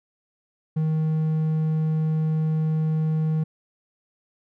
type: tone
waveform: triangle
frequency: 157.2 Hz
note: D#3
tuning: 18 cents sharp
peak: -18 dBFS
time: 0.76-3.44 s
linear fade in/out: 10 ms
effects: none